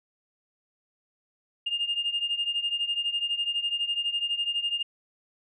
sine beating tone pair, 2820 / 2832 Hz, F7 / F7, +16 / +23 cents, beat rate 12 Hz, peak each -27 / -30 dBFS, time 1.66-4.83 s, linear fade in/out 10 ms, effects tanh soft clip ceiling -19 dBFS

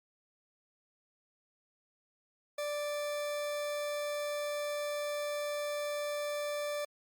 40% pulse tone, 587.3 Hz, D5, in tune, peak -33 dBFS, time 2.58-6.85 s, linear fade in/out 5 ms, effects Opus 48 kbps

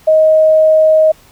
sine tone, 628 Hz, D#5, 16 cents sharp, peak -5 dBFS, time 0.07-1.12 s, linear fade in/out 10 ms, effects pink hiss -45 dBFS RMS until 1.31 s

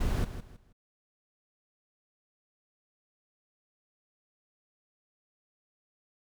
brown noise with echo, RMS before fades -28 dBFS, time 0-0.25 s, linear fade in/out 10 ms, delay 160 ms, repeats 3, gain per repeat -11 dB, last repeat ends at 0.73 s, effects none

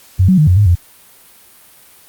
sine tone with pitch steps, 93.1 / 186.5 / 152.3 / 90.5 / 103.4 / 87.1 Hz, F#2 / F#3 / D#3 / F#2 / G#2 / F2, +11 / +14 / -37 / -38 / -7 / -4 cents, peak -6 dBFS, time 0.19-0.754 s, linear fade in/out 10 ms, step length 94 ms, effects white hiss -44 dBFS RMS until 2.08 s + Opus 48 kbps

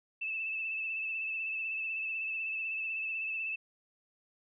sine tone with vibrato, 2630 Hz, E7, 5 cents flat, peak -33 dBFS, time 0.21-3.56 s, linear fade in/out 10 ms, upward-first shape sine, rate 16 Hz, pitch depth 32 cents each way, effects none

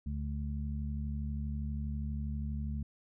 harmonic tone, 72.4 Hz, D2, 24 cents flat, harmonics 1 / 2 / 3, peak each -35 / -41 / -41 dBFS, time 0.06-2.83 s, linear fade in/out 5 ms, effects none

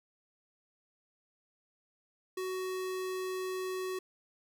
square tone, 372.7 Hz, F#4, 13 cents sharp, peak -35 dBFS, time 2.37-3.99 s, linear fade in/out 5 ms, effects none

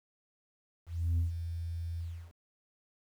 sine tone with ADSR envelope, 84.3 Hz, E2, 39 cents sharp, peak -23 dBFS, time 0.86-2.33 s, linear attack 320 ms, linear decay 130 ms, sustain -11 dB, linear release 330 ms, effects tanh soft clip ceiling -25 dBFS + 10-bit

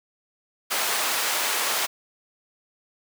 pink high-pass noise, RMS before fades -25 dBFS, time 0.7-1.87 s, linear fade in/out 20 ms, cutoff 780 Hz, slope 12 dB/octave, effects none

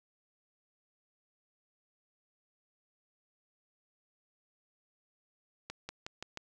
accelerating click train, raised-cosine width 0.2 ms, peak -23 dBFS, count 5, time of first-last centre 5.7-6.374 s, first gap 190 ms, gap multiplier 0.92, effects none

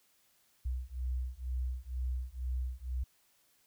sine beating tone pair, 62 / 64.1 Hz, B1 / C2, +7 / -35 cents, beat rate 2.1 Hz, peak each -36 / -36 dBFS, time 0.65-3.04 s, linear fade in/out 10 ms, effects tanh soft clip ceiling -26 dBFS + white hiss -70 dBFS RMS until 3.66 s

